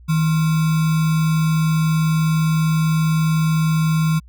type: tone with sample-and-hold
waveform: sine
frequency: 159.5 Hz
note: D#3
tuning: 43 cents sharp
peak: -14 dBFS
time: 0.08-4.2 s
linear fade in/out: 20 ms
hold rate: 1225 Hz
effects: added 60 Hz sine -41 dBFS peak until 4.28 s